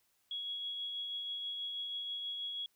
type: tone with tremolo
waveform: sine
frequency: 3333 Hz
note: G#7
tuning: 5 cents sharp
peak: -36 dBFS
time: 0.31-2.66 s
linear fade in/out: 2 ms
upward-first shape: triangle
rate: 6.2 Hz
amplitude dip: 30%
effects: white hiss -75 dBFS RMS until 2.75 s